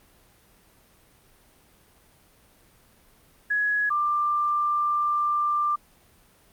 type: tone pair in turn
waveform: sine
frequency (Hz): 1678 / 1186.5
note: G#6 / D6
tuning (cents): +17 / +17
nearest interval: tritone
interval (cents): 600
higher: first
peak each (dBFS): -21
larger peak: neither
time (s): 3.5-3.9 / 3.9-5.76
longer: second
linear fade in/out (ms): 10
effects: pink hiss -58 dBFS RMS until 6.52 s + Opus 32 kbps